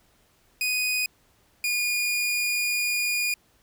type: tone pair in turn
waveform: sawtooth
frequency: 2489 / 2438 Hz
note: D#7 / D#7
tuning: 0 / -36 cents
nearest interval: unison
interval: 36 cents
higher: first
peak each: -20 dBFS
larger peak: neither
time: 0.61-1.06 / 1.64-3.34 s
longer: second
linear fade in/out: 2 ms
effects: pink hiss -63 dBFS RMS until 3.62 s